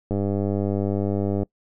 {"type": "click train", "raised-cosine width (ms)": 2, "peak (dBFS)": -12, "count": 133, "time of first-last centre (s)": [0.11, 1.431], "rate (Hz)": 99.9, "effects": ["noise-tail reverb RT60 0.1 s tail -24 dB re dry"]}